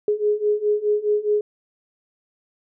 sine beating tone pair, 416 / 420.8 Hz, G#4 / G#4, +3 / +23 cents, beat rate 4.8 Hz, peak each -22 / -20 dBFS, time 0.08-1.41 s, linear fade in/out 2 ms, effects none

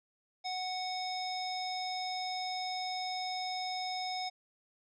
square tone with low-pass filter, 740 Hz, F#5, in tune, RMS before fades -37 dBFS, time 0.44-4.3 s, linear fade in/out 20 ms, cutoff 4900 Hz, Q 5.9, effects none

